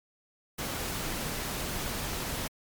pink noise, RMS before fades -34 dBFS, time 0.58-2.48 s, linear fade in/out 10 ms, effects MP3 96 kbps

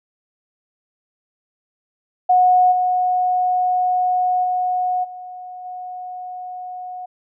sine tone with level steps, 730 Hz, F#5, 24 cents flat, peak -10 / -15 / -17 / -31 / -28 dBFS, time 2.29-7.06 s, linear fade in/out 10 ms, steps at 2.71 / 4.43 / 5.03 / 5.64 s, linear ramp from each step 20 ms, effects none

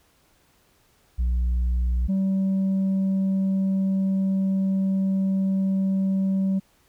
sine tone pair in turn, 60.8 / 192.19 Hz, B1 / G3, -26 / -34 cents, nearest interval octave + minor sixth, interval 1992 cents, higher second, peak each -17 dBFS, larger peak neither, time 1.18-2.08 / 2.08-6.6 s, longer second, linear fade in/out 20 ms, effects tanh soft clip ceiling -19 dBFS + pink hiss -62 dBFS RMS until 6.88 s

